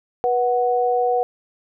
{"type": "tone pair together", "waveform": "sine", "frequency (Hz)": [487.1, 740], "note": ["B4", "F#5"], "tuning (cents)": [-24, 0], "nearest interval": "perfect fifth", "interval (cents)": 724, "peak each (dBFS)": -19, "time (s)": [0.24, 1.23], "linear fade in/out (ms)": 0, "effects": []}